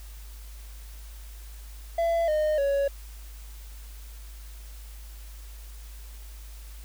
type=tone with pitch steps; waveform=triangle; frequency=672 / 612.7 / 558.6 Hz; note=E5 / D#5 / C#5; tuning=+33 / -27 / +13 cents; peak=-20 dBFS; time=1.98-2.88 s; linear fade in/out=5 ms; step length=300 ms; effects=added 52 Hz sine -40 dBFS peak until 6.84 s + white hiss -52 dBFS RMS until 6.84 s